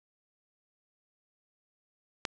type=click; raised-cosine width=0.2 ms; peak=-13 dBFS; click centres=2.252 s; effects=resampled to 24000 Hz